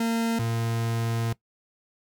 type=tone pair in turn; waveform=40% pulse; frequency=228.8 / 114.96 Hz; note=A#3 / A#2; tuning=-32 / -24 cents; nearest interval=octave; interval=1192 cents; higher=first; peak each=-22 / -24 dBFS; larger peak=first; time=0-0.39 / 0.39-1.33 s; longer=second; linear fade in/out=5 ms; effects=noise-tail reverb RT60 0.1 s tail -20 dB re dry